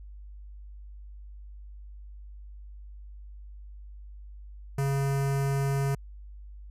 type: tone with notch filter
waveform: square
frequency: 138.1 Hz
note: C#3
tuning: 6 cents flat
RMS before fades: -27 dBFS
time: 4.78-5.95 s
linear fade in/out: 5 ms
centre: 3600 Hz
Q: 1.1
effects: added 50 Hz sine -42 dBFS peak until 6.7 s + resampled to 32000 Hz